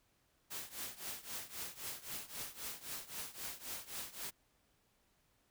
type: noise with tremolo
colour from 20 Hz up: white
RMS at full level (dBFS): -42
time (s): 0.5-4.31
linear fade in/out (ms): 20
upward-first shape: triangle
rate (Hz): 3.8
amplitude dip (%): 90
effects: pink hiss -75 dBFS RMS until 5.5 s